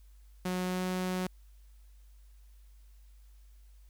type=tone with pitch glide; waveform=sawtooth; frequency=182.5 to 183.88 Hz; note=F#3 to F#3; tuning=-24 to -10 cents; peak=-27 dBFS; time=0.45-1.27 s; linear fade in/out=5 ms; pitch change=+14 cents; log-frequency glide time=0.66-0.84 s; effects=added 50 Hz sine -53 dBFS peak until 3.89 s + white hiss -71 dBFS RMS until 3.89 s